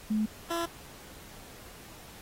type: tone pair in turn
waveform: sine / 15% pulse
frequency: 215 / 338.1 Hz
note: A3 / E4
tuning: -40 / +44 cents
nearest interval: minor sixth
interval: 784 cents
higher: second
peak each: -25 / -23 dBFS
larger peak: second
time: 0.1-0.26 / 0.5-0.66 s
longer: neither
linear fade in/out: 10 ms
effects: pink hiss -50 dBFS RMS until 2.21 s + AAC 48 kbps